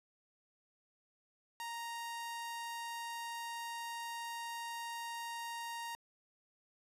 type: tone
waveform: sawtooth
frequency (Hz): 932.3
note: A#5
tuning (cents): 0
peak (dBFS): -37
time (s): 1.6-5.95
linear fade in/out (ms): 0
effects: resampled to 32000 Hz